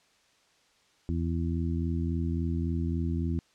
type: harmonic tone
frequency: 83.6 Hz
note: E2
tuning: 25 cents sharp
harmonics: 1 / 2 / 3 / 4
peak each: -29 / -33 / -34 / -38 dBFS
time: 1.09-3.39 s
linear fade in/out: 0 ms
effects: white hiss -65 dBFS RMS until 3.54 s + low-pass 6000 Hz 12 dB/octave